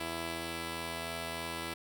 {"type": "tone pair together", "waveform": "5% pulse", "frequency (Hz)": [83.3, 332.7], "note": ["E2", "E4"], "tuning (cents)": [19, 16], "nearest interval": "2 octaves", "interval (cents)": 2397, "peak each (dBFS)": [-29, -27], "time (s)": [0, 1.74], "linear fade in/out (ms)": 5, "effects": []}